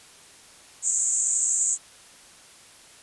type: band-pass noise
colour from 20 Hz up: pink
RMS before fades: -24 dBFS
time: 0.82-1.78 s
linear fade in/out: 50 ms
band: 6800 to 8100 Hz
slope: 96 dB/octave
effects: white hiss -50 dBFS RMS until 3.02 s + resampled to 24000 Hz